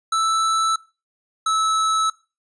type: tone pair in turn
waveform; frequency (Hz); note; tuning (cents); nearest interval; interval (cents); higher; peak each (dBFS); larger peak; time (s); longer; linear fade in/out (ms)
square; 1318.5 / 1303.4; E6 / E6; 0 / -20; unison; 20; first; -18; neither; 0.12-0.76 / 1.46-2.1; neither; 5
effects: noise-tail reverb RT60 0.3 s tail -20 dB re dry + resampled to 22050 Hz